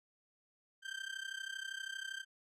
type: tone with amplitude modulation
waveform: 30% pulse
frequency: 1568 Hz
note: G6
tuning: in tune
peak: -35 dBFS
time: 0.82-2.25 s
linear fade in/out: 50 ms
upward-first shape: sine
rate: 32.6 Hz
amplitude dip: 85%
effects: low-pass 8000 Hz 12 dB/octave